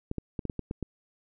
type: clicks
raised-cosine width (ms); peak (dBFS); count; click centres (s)
3; -19; 8; 0.114 / 0.183 / 0.392 / 0.453 / 0.498 / 0.593 / 0.711 / 0.827
effects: none